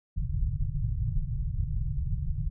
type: low-pass noise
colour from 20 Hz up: pink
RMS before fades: -29 dBFS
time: 0.16-2.5 s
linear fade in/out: 20 ms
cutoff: 160 Hz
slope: 96 dB/octave
effects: none